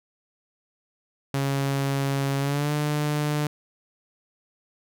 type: tone with pitch glide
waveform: sawtooth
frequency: 138.1 to 148.87 Hz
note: C#3 to D3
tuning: -6 to +24 cents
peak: -19 dBFS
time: 1.34-3.47 s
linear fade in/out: 2 ms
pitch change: +130 cents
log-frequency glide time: 2.39-2.72 s
effects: none